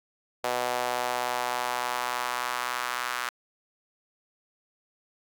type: tone with high-pass filter sweep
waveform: sawtooth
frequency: 123.47 Hz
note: B2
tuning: in tune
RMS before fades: -30 dBFS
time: 0.44-3.29 s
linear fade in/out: 0 ms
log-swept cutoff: 630 to 1300 Hz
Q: 2
effects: Opus 48 kbps